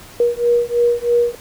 sine beating tone pair, 475.7 / 478.8 Hz, A#4 / A#4, +35 / +46 cents, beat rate 3.1 Hz, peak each -16 dBFS, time 0.2-1.35 s, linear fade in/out 2 ms, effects pink hiss -40 dBFS RMS until 1.4 s

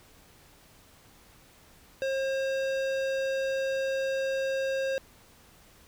sine tone with hard clipping, 536 Hz, C5, 42 cents sharp, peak -29 dBFS, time 2.02-4.98 s, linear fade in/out 0 ms, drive 16 dB, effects pink hiss -57 dBFS RMS until 5.87 s

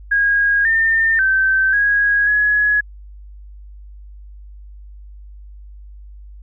sine tone with pitch steps, 1638 / 1808 / 1549 / 1651 / 1683 Hz, G#6 / A6 / G6 / G#6 / G#6, -24 / +47 / -21 / -11 / +23 cents, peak -12 dBFS, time 0.11-2.81 s, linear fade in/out 10 ms, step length 540 ms, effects added 50 Hz sine -35 dBFS peak until 6.42 s

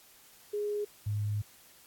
sine tone pair in turn, 415.3 / 104.28 Hz, G#4 / G#2, 0 / +8 cents, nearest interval 2 octaves, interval 2392 cents, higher first, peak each -30 / -29 dBFS, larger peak second, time 0.53-0.85 / 1.06-1.42 s, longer second, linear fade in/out 10 ms, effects white hiss -58 dBFS RMS until 1.86 s + AAC 64 kbps

